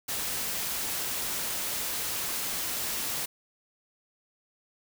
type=noise; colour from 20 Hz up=white; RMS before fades=-32 dBFS; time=0.08-3.26 s; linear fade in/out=10 ms; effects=none